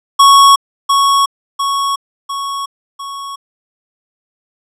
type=tone with echo; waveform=square; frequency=1108.7 Hz; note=C#6; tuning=in tune; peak=-4 dBFS; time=0.19-0.56 s; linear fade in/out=10 ms; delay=700 ms; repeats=4; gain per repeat=-5 dB; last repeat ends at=3.36 s; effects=low-pass 11000 Hz 12 dB/octave